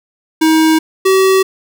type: tone pair in turn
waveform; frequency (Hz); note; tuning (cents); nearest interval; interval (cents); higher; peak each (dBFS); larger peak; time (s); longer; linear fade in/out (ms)
square; 317.8 / 381.5; D#4 / G4; +37 / -47; minor third; 316; second; -8; neither; 0.41-0.79 / 1.05-1.43; neither; 10
effects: none